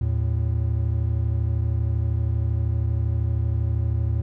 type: tone pair together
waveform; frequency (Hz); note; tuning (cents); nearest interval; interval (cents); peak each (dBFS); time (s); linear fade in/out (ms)
triangle; 79 / 111.72; D#2 / A2; +27 / +27; tritone; 600; -21; 0.01-4.22; 5
effects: none